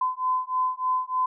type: beating tone pair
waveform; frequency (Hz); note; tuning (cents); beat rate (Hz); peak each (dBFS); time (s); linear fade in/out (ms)
sine; 1018 / 1021.3; C6 / C6; -48 / -42; 3.3; -26 / -26; 0.01-1.26; 5
effects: none